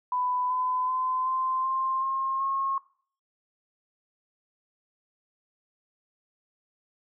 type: tone with pitch steps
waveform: sine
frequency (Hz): 997 / 1010.9 / 1025 / 1039.3 / 1053.8 / 1068.6 / 1083.5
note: B5 / B5 / C6 / C6 / C6 / C6 / C#6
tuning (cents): +16 / +40 / -36 / -12 / +12 / +36 / -40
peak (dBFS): -25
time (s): 0.12-2.78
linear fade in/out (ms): 2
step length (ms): 380
effects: noise-tail reverb RT60 0.5 s tail -19 dB re dry